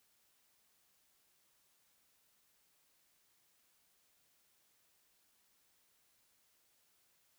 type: silence
effects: white hiss -74 dBFS RMS until 7.38 s